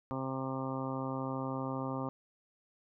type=harmonic tone; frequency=132.6 Hz; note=C3; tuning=23 cents sharp; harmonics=1 / 2 / 3 / 4 / 5 / 6 / 7 / 8 / 9; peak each=-40 / -38 / -46 / -42 / -48 / -46 / -45 / -46 / -45 dBFS; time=0.11-2.09 s; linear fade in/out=0 ms; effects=none